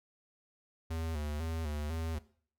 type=tone with vibrato; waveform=square; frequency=77.9 Hz; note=D#2; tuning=3 cents sharp; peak=-35 dBFS; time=0.9-2.19 s; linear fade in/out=10 ms; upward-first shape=square; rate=2 Hz; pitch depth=75 cents each way; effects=noise-tail reverb RT60 0.5 s tail -18 dB re dry